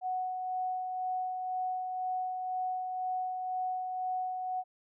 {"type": "tone with tremolo", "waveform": "sine", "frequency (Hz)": 740, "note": "F#5", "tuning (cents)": 0, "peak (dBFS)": -30, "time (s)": [0.01, 4.64], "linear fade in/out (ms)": 50, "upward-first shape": "sine", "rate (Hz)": 2, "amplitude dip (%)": 35, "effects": []}